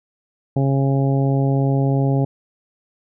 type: harmonic tone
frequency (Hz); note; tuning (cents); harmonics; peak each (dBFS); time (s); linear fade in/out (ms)
136.7; C#3; -24; 1 / 2 / 3 / 4 / 5 / 6; -16 / -22 / -26 / -28 / -30 / -32; 0.56-2.25; 5
effects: none